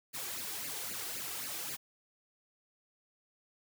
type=noise with flanger; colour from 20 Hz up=white; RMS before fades=-40 dBFS; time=0.13-1.77 s; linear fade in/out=20 ms; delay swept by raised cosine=0.42 to 2.62 ms; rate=3.8 Hz; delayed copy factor=+0.75; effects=high-pass 100 Hz 12 dB/octave